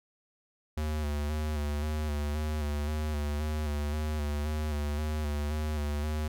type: tone with vibrato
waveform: square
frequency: 75 Hz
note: D2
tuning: 37 cents sharp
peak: -30 dBFS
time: 0.77-6.28 s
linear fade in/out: 5 ms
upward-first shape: square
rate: 1.9 Hz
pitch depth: 35 cents each way
effects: none